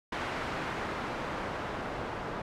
white noise with low-pass filter sweep, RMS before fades -36 dBFS, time 0.12-2.42 s, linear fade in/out 5 ms, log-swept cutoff 1600 to 980 Hz, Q 0.73, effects none

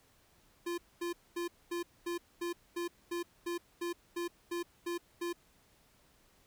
square tone bursts, 345.7 Hz, F4, 18 cents flat, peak -35 dBFS, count 14, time 0.66-5.33 s, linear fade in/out 10 ms, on 120 ms, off 230 ms, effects pink hiss -67 dBFS RMS until 6.46 s

